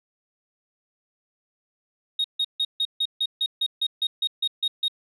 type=tone bursts; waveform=sine; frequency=3739 Hz; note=A#7; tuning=4 cents sharp; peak=-19 dBFS; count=14; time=2.19-4.882 s; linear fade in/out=5 ms; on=53 ms; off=150 ms; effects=tanh soft clip ceiling -18 dBFS